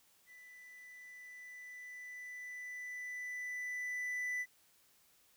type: tone with level ramp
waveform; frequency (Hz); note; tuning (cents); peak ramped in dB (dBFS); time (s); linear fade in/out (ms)
triangle; 1988; B6; +11; -53 to -33; 0.26-4.46; 50
effects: white hiss -69 dBFS RMS until 5.36 s